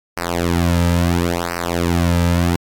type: tone with flanger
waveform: sawtooth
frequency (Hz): 86.2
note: F2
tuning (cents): -22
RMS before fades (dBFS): -17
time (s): 0.17-2.56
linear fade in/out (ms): 0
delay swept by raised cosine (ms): 0.28 to 2.78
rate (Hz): 0.73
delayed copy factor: -1
effects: AAC 64 kbps